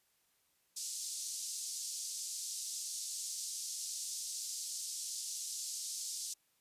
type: band-pass noise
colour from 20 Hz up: white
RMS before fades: -42 dBFS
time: 0.76-6.34 s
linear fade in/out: 10 ms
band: 4800 to 8600 Hz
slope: 24 dB/octave
effects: white hiss -75 dBFS RMS until 6.6 s + resampled to 32000 Hz